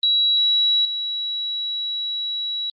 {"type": "tone with level steps", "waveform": "sine", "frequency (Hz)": 3900, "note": "B7", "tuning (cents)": -23, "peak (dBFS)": [-15, -23], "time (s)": [0.03, 2.7], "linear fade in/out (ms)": 2, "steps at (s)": 0.85, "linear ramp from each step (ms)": 2, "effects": ["Opus 32 kbps"]}